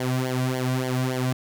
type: tone with flanger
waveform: sawtooth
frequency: 128.2 Hz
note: C3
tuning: 35 cents flat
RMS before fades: -25 dBFS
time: 0-1.33 s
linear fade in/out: 5 ms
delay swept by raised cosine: 0.77 to 2.37 ms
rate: 3.5 Hz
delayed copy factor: -0.85
effects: none